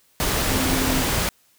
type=tone in noise; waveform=sine; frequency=261.6 Hz; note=C4; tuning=in tune; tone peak=-25 dBFS; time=0.51-1.02 s; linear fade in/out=0 ms; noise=pink; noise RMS=-22 dBFS; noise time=0.2-1.29 s; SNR=-6 dB; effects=white hiss -60 dBFS RMS until 1.58 s